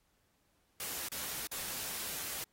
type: noise with dropouts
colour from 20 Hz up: white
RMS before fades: -40 dBFS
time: 0.8-2.44 s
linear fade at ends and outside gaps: 1 ms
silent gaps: 1.086-1.118 / 1.471-1.516 s
effects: pink hiss -75 dBFS RMS until 2.52 s + AAC 48 kbps